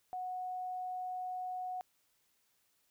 sine tone, 735 Hz, F#5, 12 cents flat, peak -37 dBFS, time 0.13-1.81 s, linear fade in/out 0 ms, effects white hiss -75 dBFS RMS until 2.9 s

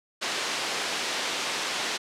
white band-pass noise, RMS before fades -30 dBFS, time 0.21-1.98 s, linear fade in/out 20 ms, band 270 to 4600 Hz, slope 12 dB/octave, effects low-pass 10000 Hz 12 dB/octave

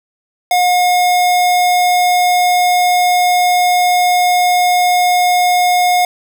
square tone, 719 Hz, F#5, 50 cents flat, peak -10 dBFS, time 0.51-6.05 s, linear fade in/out 2 ms, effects none

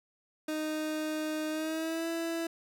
30% pulse tone with pitch glide, 309.5 to 331.7 Hz, D#4 to E4, -9 to +11 cents, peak -29 dBFS, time 0.48-2.47 s, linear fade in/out 5 ms, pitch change +120 cents, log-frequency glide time 1.5-2.08 s, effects none

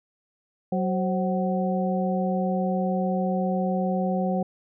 harmonic tone with a mistuned harmonic, 187 Hz, F#3, 19 cents sharp, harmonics 1 / 2 / 3 / 4, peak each -24 / -33 / -29 / -30 dBFS, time 0.72-4.43 s, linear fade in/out 5 ms, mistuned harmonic 3, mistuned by -86 cents, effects none

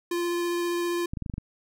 square tone with vibrato, 346.8 Hz, F4, 12 cents flat, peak -26 dBFS, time 0.11-1.06 s, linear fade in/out 5 ms, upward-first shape triangle, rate 15 Hz, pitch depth 10 cents each way
clicks, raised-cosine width 5 ms, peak -20 dBFS, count 7, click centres 1.135 / 1.172 / 1.223 / 1.262 / 1.298 / 1.339 / 1.381 s
effects none

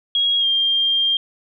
sine tone with pitch glide, 3297 to 3198 Hz, G#7 to G7, -13 to +34 cents, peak -15 dBFS, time 0.15-1.17 s, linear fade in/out 2 ms, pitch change -53 cents, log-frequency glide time 0.39-0.46 s, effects none

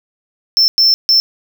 triangle tone bursts at uneven times, 5340 Hz, E8, 22 cents sharp, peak -6 dBFS, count 3, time 0.57-0.68 / 0.78-0.94 / 1.09-1.2 s, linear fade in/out 0 ms, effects none

